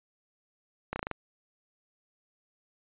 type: slowing click train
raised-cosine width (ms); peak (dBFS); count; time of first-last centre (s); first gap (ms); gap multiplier
0.5; -17; 6; 0.93-1.113; 30; 1.1
effects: resampled to 8000 Hz